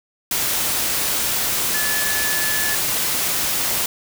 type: tone in noise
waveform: sine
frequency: 1727 Hz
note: A6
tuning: 33 cents flat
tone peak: -24 dBFS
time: 1.74-2.75 s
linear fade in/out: 2 ms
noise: white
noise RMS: -21 dBFS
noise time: 0.31-3.86 s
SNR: -6 dB
effects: none